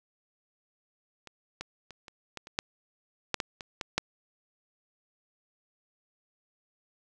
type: clicks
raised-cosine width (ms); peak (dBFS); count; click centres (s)
0.2; -28 / -19 / -28 / -29 / -21 / -28 / -10 / -9 / -12 / -22 / -16 / -8; 12; 1.273 / 1.61 / 1.907 / 2.082 / 2.373 / 2.471 / 2.589 / 3.343 / 3.402 / 3.608 / 3.812 / 3.98
effects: none